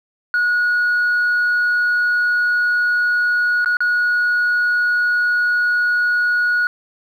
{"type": "tone with dropouts", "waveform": "sine", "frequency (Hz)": 1454, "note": "F#6", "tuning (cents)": -31, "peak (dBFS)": -12, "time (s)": [0.34, 6.67], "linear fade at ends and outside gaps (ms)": 1, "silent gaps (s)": [[3.646, 3.659], [3.769, 3.805]], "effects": ["tanh soft clip ceiling -12 dBFS", "8-bit"]}